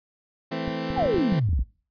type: chord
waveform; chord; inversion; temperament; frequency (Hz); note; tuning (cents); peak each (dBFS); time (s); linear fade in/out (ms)
20% pulse; A minor; second; equal; 164.81 / 220 / 261.6; E3 / A3 / C4; 0 / 0 / 0; -27 / -29 / -26; 0.51-1.4; 10
type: clicks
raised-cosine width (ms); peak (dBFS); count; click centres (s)
5; -20; 11; 0.679 / 0.904 / 0.98 / 1.026 / 1.06 / 1.144 / 1.183 / 1.325 / 1.49 / 1.532 / 1.592
type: exponential sweep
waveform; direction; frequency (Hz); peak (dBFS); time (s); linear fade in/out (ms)
sine; down; 855 to 50.5; -20; 0.96-1.64; 20
effects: noise-tail reverb RT60 0.4 s tail -22 dB re dry + resampled to 11025 Hz